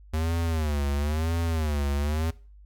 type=tone with vibrato; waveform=square; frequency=77 Hz; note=D#2; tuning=17 cents flat; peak=-25 dBFS; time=0.13-2.31 s; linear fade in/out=10 ms; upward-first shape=sine; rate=0.99 Hz; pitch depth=150 cents each way; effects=noise-tail reverb RT60 0.4 s tail -21 dB re dry + added 50 Hz sine -47 dBFS peak until 2.65 s